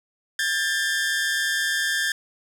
sawtooth tone pair together, 1607.1 / 1767 Hz, G6 / A6, +43 / +7 cents, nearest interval major second, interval 164 cents, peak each -21 dBFS, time 0.39-2.12 s, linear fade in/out 2 ms, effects low-pass 12000 Hz 12 dB/octave + 8-bit

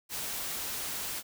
white noise, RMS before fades -36 dBFS, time 0.09-1.23 s, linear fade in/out 50 ms, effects none

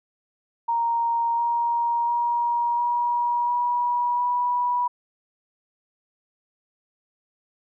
sine tone with pitch steps, 932.3 / 941 / 949.7 / 958.5 / 967.4 / 976.4 Hz, A#5 / A#5 / A#5 / A#5 / B5 / B5, 0 / +16 / +32 / +48 / -36 / -20 cents, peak -20 dBFS, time 0.68-4.88 s, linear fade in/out 10 ms, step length 700 ms, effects none

